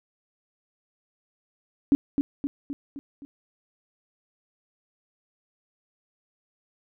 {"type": "tone with echo", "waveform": "sine", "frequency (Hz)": 281.3, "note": "C#4", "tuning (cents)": 26, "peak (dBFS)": -14, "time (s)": [1.92, 1.95], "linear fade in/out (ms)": 0, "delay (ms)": 260, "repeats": 5, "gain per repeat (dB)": -5, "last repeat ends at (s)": 3.25, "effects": []}